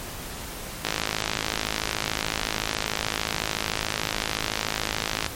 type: click train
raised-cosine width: 0.2 ms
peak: -6 dBFS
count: 238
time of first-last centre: 0.85-5.263 s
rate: 53.7 Hz
effects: pink hiss -36 dBFS RMS until 5.35 s + MP3 64 kbps